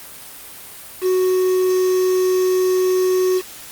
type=tone with quantisation; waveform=triangle; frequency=370 Hz; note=F#4; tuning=in tune; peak=-12 dBFS; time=1.01-3.42 s; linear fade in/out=50 ms; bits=5; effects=white hiss -37 dBFS RMS until 3.71 s + Opus 32 kbps